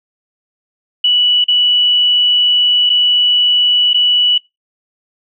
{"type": "tone with dropouts", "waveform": "sine", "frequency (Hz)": 2951, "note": "F#7", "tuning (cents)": -5, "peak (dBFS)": -8, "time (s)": [1.04, 4.38], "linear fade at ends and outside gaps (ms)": 5, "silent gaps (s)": [[1.442, 1.482], [2.895, 2.899], [3.933, 3.943]], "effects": ["noise-tail reverb RT60 0.2 s tail -22 dB re dry"]}